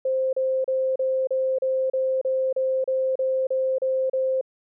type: tone bursts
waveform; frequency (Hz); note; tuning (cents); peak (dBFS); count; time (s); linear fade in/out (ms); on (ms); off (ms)
sine; 524; C5; +2; -20; 14; 0.05-4.412; 5; 280; 34
effects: none